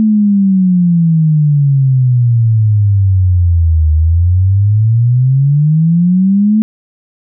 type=exponential two-way sweep; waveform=sine; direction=down then up; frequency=220 to 76.8 to 220 Hz; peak=-6 dBFS; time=0-6.62 s; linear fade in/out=0 ms; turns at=3.92 s; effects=none